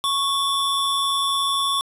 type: tone pair together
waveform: square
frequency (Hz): 1106 / 3489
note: C#6 / A7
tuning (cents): -4 / -15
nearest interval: octave + minor sixth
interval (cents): 1989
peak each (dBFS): -23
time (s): 0.04-1.81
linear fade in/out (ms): 0
effects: resampled to 32000 Hz + 8-bit